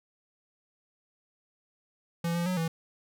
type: tone with pitch steps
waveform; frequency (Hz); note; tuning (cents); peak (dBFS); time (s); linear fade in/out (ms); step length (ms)
square; 169.1 / 171.8 / 183.2 / 164.2; E3 / F3 / F#3 / E3; +44 / -28 / -17 / -6; -28; 2.24-2.68; 5; 110
effects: none